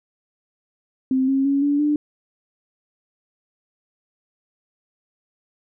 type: tone with pitch steps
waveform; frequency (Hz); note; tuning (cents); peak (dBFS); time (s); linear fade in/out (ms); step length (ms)
sine; 261.6 / 269.9 / 278.4 / 287.3 / 296.4; C4 / C#4 / C#4 / D4 / D4; 0 / -46 / +8 / -38 / +16; -16; 1.11-1.96; 2; 170
effects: none